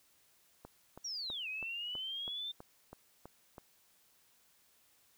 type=click train; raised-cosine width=1 ms; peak=-34 dBFS; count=10; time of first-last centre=0.65-3.582 s; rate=3.07 Hz
type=linear two-way sweep; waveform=sine; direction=down then up; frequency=5790 to 2493 to 3604 Hz; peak=-38 dBFS; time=1.04-2.52 s; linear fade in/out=10 ms; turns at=1.48 s
effects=white hiss -69 dBFS RMS until 5.17 s